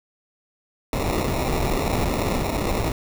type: noise with sample-and-hold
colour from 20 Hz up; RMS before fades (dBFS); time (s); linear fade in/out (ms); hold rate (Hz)
pink; -23; 0.93-2.92; 2; 1575
effects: none